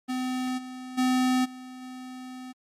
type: tone with level steps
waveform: square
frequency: 255 Hz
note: C4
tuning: 44 cents flat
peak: -28 / -38 / -22 / -41 / -39 dBFS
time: 0.08-2.53 s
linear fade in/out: 20 ms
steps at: 0.57 / 0.97 / 1.44 / 1.81 s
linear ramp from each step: 20 ms
effects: low-pass 11000 Hz 12 dB/octave + Opus 32 kbps